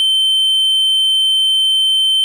triangle tone, 3094 Hz, G7, 23 cents flat, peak -9 dBFS, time 0-2.24 s, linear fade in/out 0 ms, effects none

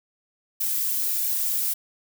violet noise with flanger, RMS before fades -25 dBFS, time 0.6-1.74 s, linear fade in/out 10 ms, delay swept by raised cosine 1.5 to 3.9 ms, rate 1.5 Hz, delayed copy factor -0.6, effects none

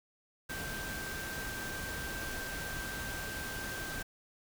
sine tone in noise, 1568 Hz, G6, in tune, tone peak -41 dBFS, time 0.49-4.03 s, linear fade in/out 10 ms, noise pink, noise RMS -41 dBFS, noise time 0.49-4.03 s, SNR -3 dB, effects none

